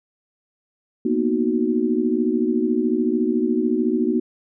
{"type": "chord", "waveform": "sine", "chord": "B major seventh", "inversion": "third", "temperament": "equal", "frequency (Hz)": [233.1, 246.9, 311.1, 370], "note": ["A#3", "B3", "D#4", "F#4"], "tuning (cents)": [0, 0, 0, 0], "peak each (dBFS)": -23, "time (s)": [1.05, 4.2], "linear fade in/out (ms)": 5, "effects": []}